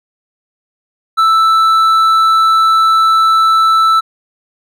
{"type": "tone with hard clipping", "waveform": "sine", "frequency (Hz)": 1320, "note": "E6", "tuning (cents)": 2, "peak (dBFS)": -8, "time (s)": [1.17, 4.01], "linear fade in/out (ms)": 20, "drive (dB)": 5, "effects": []}